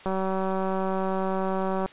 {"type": "click train", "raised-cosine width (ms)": 1, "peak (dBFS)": -15, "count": 343, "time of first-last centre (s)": [0.06, 1.86], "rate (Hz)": 190, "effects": ["white hiss -48 dBFS RMS until 1.92 s", "resampled to 8000 Hz"]}